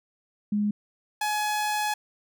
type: tone pair in turn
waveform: sine / sawtooth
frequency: 207.7 / 843.9 Hz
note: G#3 / G#5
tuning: 0 / +27 cents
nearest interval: 2 octaves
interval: 2427 cents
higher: second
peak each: -22 / -21 dBFS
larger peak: second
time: 0.52-0.71 / 1.21-1.94 s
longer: second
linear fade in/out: 5 ms
effects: none